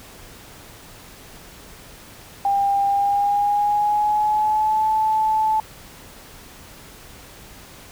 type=tone with pitch glide; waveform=sine; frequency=798 to 870.2 Hz; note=G5 to A5; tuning=+31 to -19 cents; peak=-16 dBFS; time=2.45-5.6 s; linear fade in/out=2 ms; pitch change=+150 cents; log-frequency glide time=2.87-4.89 s; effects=pink hiss -43 dBFS RMS until 7.91 s